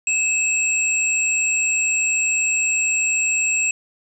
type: tone pair together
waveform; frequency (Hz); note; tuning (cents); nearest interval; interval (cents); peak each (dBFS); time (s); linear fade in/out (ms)
sine; 2619 / 7616; E7 / A#8; -12 / +36; octave + tritone; 1848; -19 / -21; 0.07-3.71; 2
effects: none